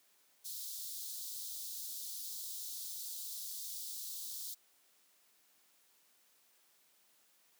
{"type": "high-pass noise", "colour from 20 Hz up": "white", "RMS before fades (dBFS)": -44, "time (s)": [0.44, 4.55], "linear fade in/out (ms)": 20, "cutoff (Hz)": 3600, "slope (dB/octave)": 48, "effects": ["white hiss -70 dBFS RMS until 7.59 s", "high-pass 200 Hz 12 dB/octave"]}